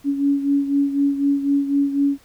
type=beating tone pair; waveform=sine; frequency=280.4 / 284.4 Hz; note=C#4 / C#4; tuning=+20 / +45 cents; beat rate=4 Hz; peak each=-17 / -23 dBFS; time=0.04-2.18 s; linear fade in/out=50 ms; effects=pink hiss -53 dBFS RMS until 2.24 s